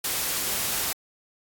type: noise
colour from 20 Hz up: white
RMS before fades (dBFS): -27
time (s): 0.04-0.93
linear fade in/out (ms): 5
effects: AAC 64 kbps